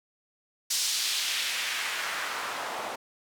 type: noise with band-pass filter sweep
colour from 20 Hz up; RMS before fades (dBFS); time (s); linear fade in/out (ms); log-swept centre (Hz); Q
white; -31; 0.7-2.96; 10; 5600 to 680; 1.3
effects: none